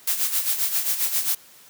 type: noise with tremolo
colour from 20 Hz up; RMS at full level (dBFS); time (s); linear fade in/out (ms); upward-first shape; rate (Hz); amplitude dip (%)
blue; -21; 0.07-1.35; 5; sine; 7.5; 65
effects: white hiss -50 dBFS RMS until 1.69 s + high-pass 100 Hz 12 dB/octave